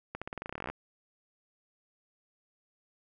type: accelerating click train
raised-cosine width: 0.5 ms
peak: -22 dBFS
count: 18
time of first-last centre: 0.15-0.7 s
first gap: 66 ms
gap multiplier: 0.9
effects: none